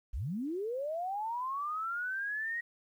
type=linear sweep; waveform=sine; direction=up; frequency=39.38 to 1900 Hz; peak=-33 dBFS; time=0.13-2.61 s; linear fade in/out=10 ms; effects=11-bit